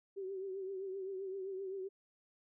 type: tone with vibrato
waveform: sine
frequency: 384 Hz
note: G4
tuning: 36 cents flat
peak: -39 dBFS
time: 0.16-1.89 s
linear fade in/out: 20 ms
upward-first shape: triangle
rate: 7.7 Hz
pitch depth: 68 cents each way
effects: none